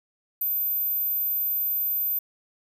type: tone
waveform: sine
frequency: 13730 Hz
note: A9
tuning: 44 cents flat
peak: -23 dBFS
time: 0.41-2.19 s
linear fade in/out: 5 ms
effects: none